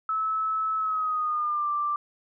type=tone with pitch glide; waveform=sine; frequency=1300 to 1178.4 Hz; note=E6 to D6; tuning=-24 to +6 cents; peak=-24 dBFS; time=0.09-1.96 s; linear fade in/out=2 ms; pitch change=-170 cents; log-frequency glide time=0.77-1.7 s; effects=none